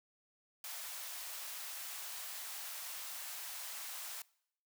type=high-pass noise; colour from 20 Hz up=white; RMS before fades=-45 dBFS; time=0.64-4.22 s; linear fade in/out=2 ms; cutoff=640 Hz; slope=24 dB/octave; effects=noise-tail reverb RT60 0.7 s tail -23 dB re dry